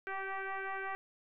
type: tone with frequency modulation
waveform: sine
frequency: 389.7 Hz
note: G4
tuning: 10 cents flat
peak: -36 dBFS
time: 0.07-0.95 s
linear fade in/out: 0 ms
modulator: 387 Hz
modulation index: 4.6
effects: none